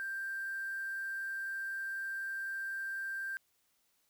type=tone with quantisation; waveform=sine; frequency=1579 Hz; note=G6; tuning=12 cents sharp; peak=-36 dBFS; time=0-3.37 s; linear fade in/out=0 ms; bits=9; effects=white hiss -75 dBFS RMS until 4.09 s